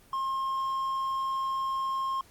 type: tone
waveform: triangle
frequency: 1068 Hz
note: C6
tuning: 35 cents sharp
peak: -26 dBFS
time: 0.13-2.21 s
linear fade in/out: 2 ms
effects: pink hiss -58 dBFS RMS until 2.3 s + Opus 24 kbps